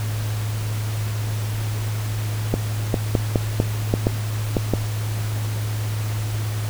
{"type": "clicks", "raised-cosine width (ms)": 2, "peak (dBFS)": -4, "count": 9, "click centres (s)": [2.54, 2.942, 3.152, 3.358, 3.601, 3.939, 4.069, 4.568, 4.737], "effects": ["added 107 Hz sine -22 dBFS peak until 6.69 s", "pink hiss -34 dBFS RMS until 6.69 s"]}